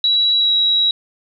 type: tone with pitch glide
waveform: sine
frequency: 3904 to 3870 Hz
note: B7 to B7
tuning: -21 to -36 cents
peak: -12 dBFS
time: 0.04-0.91 s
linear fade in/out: 2 ms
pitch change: -15 cents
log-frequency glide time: 0.35-0.52 s
effects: none